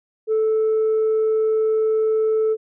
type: tone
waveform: sine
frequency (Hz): 438.1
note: A4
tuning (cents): -7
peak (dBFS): -14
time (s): 0.27-2.57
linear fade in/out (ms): 50
effects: tanh soft clip ceiling -14 dBFS